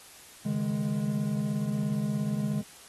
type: chord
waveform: triangle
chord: C# suspended second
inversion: none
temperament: equal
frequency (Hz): 138.59 / 155.56 / 207.7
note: C#3 / D#3 / G#3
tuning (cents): 0 / 0 / 0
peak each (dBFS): -31 / -31 / -27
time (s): 0.45-2.62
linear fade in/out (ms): 10
effects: white hiss -51 dBFS RMS until 2.88 s + AAC 32 kbps